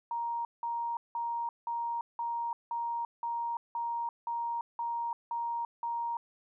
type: tone bursts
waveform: sine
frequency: 937 Hz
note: A#5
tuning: 9 cents sharp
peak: -31 dBFS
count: 12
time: 0.11-6.17 s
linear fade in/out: 2 ms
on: 340 ms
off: 180 ms
effects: none